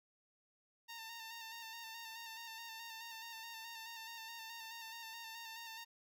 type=tone with vibrato; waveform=10% pulse; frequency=910 Hz; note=A#5; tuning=42 cents flat; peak=-39 dBFS; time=0.88-5.85 s; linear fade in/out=20 ms; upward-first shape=square; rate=4.7 Hz; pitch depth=28 cents each way; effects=none